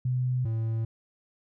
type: tone pair in turn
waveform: sine / triangle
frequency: 126.4 / 112.61 Hz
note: B2 / A2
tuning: +41 / +41 cents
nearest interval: major second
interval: 200 cents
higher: first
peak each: -24 dBFS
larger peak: neither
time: 0.05-0.45 / 0.45-0.85 s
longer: neither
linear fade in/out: 5 ms
effects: none